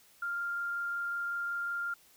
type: tone with frequency modulation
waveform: sine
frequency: 1396.9 Hz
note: F6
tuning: in tune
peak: -32 dBFS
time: 0.22-1.94 s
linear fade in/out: 5 ms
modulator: 25.4 Hz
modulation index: 0.31
effects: white hiss -62 dBFS RMS until 2.16 s